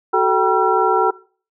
sine tone cluster, 374 / 438 / 777 / 962 / 1353 Hz, F#4 / A4 / G5 / B5 / E6, +19 / -8 / -16 / -46 / +45 cents, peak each -19 dBFS, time 0.13-1.11 s, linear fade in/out 10 ms, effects noise-tail reverb RT60 0.4 s tail -20 dB re dry

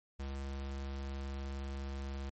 square tone, 68.5 Hz, C#2, 20 cents flat, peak -39 dBFS, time 0.19-2.3 s, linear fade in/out 10 ms, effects MP3 32 kbps

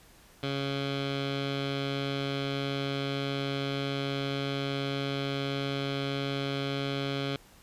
15% pulse tone with low-pass filter, 138.59 Hz, C#3, in tune, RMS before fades -32 dBFS, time 0.43-7.36 s, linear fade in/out 2 ms, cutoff 3600 Hz, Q 3.4, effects pink hiss -57 dBFS RMS until 7.62 s + resampled to 32000 Hz

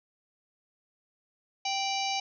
harmonic tone with a mistuned harmonic, 783 Hz, G5, 2 cents flat, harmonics 1 / 3 / 4 / 5 / 6 / 7 / 8, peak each -31 / -36 / -37 / -38 / -39 / -39 / -40 dBFS, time 1.65-2.2 s, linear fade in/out 5 ms, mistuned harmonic 4, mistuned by -110 cents, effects none

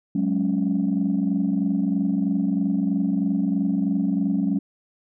sine chord, F# suspended second, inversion none, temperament just, 185 / 208.1 / 277.5 Hz, F#3 / G#3 / C#4, 0 / +4 / +2 cents, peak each -23 dBFS, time 0.15-4.59 s, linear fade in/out 5 ms, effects tanh soft clip ceiling -13 dBFS

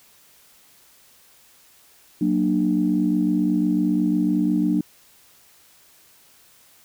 sine chord, Gb augmented, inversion none, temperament equal with one note detuned, 185 / 233.1 / 299 Hz, Gb3 / Bb3 / D4, 0 / 0 / +31 cents, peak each -22 / -23 / -20 dBFS, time 2.21-4.81 s, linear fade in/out 5 ms, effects tanh soft clip ceiling -8 dBFS + white hiss -54 dBFS RMS until 6.84 s

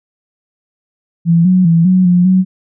sine tone with pitch steps, 168 / 184.1 / 166.4 / 184.9 / 177.6 / 186.5 Hz, E3 / F#3 / E3 / F#3 / F3 / F#3, +33 / -8 / +17 / -1 / +29 / +14 cents, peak -6 dBFS, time 1.25-2.45 s, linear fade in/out 50 ms, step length 200 ms, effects none

